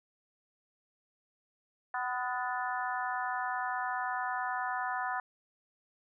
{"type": "harmonic tone with a mistuned harmonic", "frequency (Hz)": 250.5, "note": "B3", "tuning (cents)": 25, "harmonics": [3, 4, 5, 6, 7], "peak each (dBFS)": [-36, -37, -40, -39, -40], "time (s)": [1.94, 5.2], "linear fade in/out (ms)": 2, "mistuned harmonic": 6, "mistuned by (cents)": -41, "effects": []}